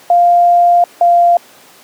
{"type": "tone pair in turn", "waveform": "sine", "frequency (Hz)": [698.5, 694.1], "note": ["F5", "F5"], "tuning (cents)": [0, -11], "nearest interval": "unison", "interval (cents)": 11, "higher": "first", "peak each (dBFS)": -5, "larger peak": "neither", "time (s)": [[0.1, 0.84], [1.01, 1.37]], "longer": "first", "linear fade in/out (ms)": 2, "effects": ["pink hiss -41 dBFS RMS until 1.83 s", "high-pass 300 Hz 12 dB/octave"]}